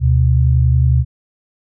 sine tone pair together, 74.92 / 125.9 Hz, D2 / B2, +35 / +34 cents, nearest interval major sixth, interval 899 cents, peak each -12 dBFS, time 0-1.05 s, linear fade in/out 50 ms, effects none

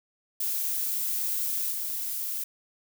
violet noise with level steps, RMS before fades -29 / -32 dBFS, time 0.4-2.44 s, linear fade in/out 5 ms, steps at 1.71 s, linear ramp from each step 10 ms, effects none

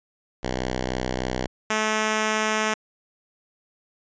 5% pulse tone pair in turn, 63.3 / 216.5 Hz, B1 / A3, +43 / -28 cents, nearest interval octave + major sixth, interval 2129 cents, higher second, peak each -14 / -10 dBFS, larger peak second, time 0.43-1.47 / 1.7-2.74 s, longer neither, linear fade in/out 5 ms, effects resampled to 16000 Hz

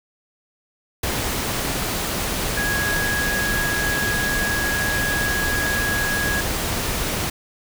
sine tone in noise, 1658 Hz, G#6, 3 cents flat, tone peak -22 dBFS, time 2.57-6.41 s, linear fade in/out 5 ms, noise pink, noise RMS -24 dBFS, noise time 1.03-7.3 s, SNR -1 dB, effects none

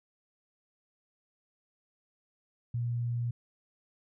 sine tone, 119.3 Hz, A#2, 41 cents sharp, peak -29 dBFS, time 2.74-3.31 s, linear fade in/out 5 ms, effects none

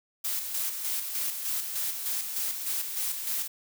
blue noise with tremolo, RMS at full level -30 dBFS, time 0.24-3.48 s, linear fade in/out 10 ms, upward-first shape square, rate 3.3 Hz, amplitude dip 45%, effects none

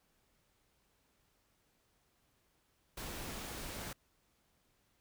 pink noise, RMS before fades -44 dBFS, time 2.97-3.93 s, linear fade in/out 5 ms, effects pink hiss -75 dBFS RMS until 5 s

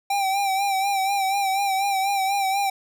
square tone with vibrato, 784 Hz, G5, in tune, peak -21 dBFS, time 0.1-2.7 s, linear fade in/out 5 ms, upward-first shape sine, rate 4.1 Hz, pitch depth 50 cents each way, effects none

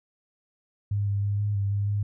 sine tone with pitch steps, 101.9 / 100.5 / 101.6 / 103.4 / 99.6 / 101.3 / 102.5 Hz, G#2 / G2 / G#2 / G#2 / G2 / G#2 / G#2, -32 / +44 / -38 / -7 / +28 / -43 / -22 cents, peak -23 dBFS, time 0.91-2.03 s, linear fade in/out 5 ms, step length 160 ms, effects none

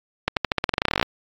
accelerating click train, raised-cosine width 0.3 ms, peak -3 dBFS, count 19, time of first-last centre 0.28-1.028 s, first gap 88 ms, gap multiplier 0.9, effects AAC 64 kbps

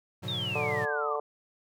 square chord, G# half-diminished seventh, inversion none, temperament equal, 103.83 / 123.47 / 146.83 / 185 Hz, G#2 / B2 / D3 / F#3, 0 / 0 / 0 / 0 cents, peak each -40 / -39 / -44 / -42 dBFS, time 0.22-0.86 s, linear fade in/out 20 ms
sine exponential sweep, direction down, 3800 to 1114 Hz, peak -31 dBFS, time 0.28-1.16 s, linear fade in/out 2 ms
harmonic tone, 147.5 Hz, D3, 8 cents sharp, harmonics 3 / 4 / 5 / 6 / 7 / 8, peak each -33 / -35 / -37 / -39 / -40 / -41 dBFS, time 0.55-1.2 s, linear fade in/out 2 ms
effects none

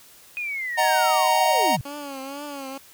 sine linear sweep, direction down, 2505 to 104.7 Hz, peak -26 dBFS, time 0.37-1.81 s, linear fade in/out 0 ms
square chord, D# minor, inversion none, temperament just, 622.3 / 746.7 / 933.4 Hz, D#5 / F#5 / A#5, 0 / +16 / +2 cents, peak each -25 / -23 / -22 dBFS, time 0.77-1.77 s, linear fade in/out 20 ms
15% pulse tone with vibrato, 279.3 Hz, C#4, 13 cents sharp, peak -26 dBFS, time 1.85-2.78 s, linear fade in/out 5 ms, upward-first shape triangle, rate 2.1 Hz, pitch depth 100 cents each way
effects white hiss -50 dBFS RMS until 2.93 s

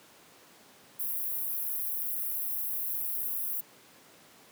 white high-pass noise, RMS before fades -33 dBFS, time 0.99-3.61 s, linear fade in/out 10 ms, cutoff 11000 Hz, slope 48 dB/octave, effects pink hiss -56 dBFS RMS until 4.51 s + high-pass 200 Hz 12 dB/octave

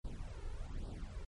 brown noise with flanger, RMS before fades -43 dBFS, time 0.04-1.25 s, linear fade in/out 10 ms, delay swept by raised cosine 0.22 to 2.32 ms, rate 1.2 Hz, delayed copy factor +0.95, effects MP3 48 kbps

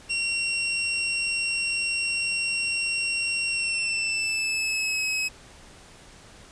sawtooth tone with pitch glide, 2742 to 2558 Hz, F7 to D#7, -32 to +47 cents, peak -21 dBFS, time 0.09-5.29 s, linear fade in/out 20 ms, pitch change -121 cents, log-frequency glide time 3.48-5.02 s, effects pink hiss -49 dBFS RMS until 6.51 s + resampled to 22050 Hz

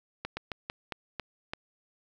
slowing click train, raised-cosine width 0.3 ms, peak -18 dBFS, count 7, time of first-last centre 0.25-1.535 s, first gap 120 ms, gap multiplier 1.23, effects 9-bit

